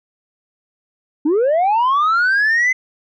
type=linear sweep; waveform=sine; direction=up; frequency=280 to 2058 Hz; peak=-10 dBFS; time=1.25-2.73 s; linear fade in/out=10 ms; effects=tanh soft clip ceiling -11 dBFS